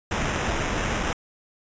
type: noise with sample-and-hold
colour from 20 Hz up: pink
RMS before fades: -26 dBFS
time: 0.11-1.13 s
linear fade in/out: 2 ms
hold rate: 4410 Hz
effects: resampled to 16000 Hz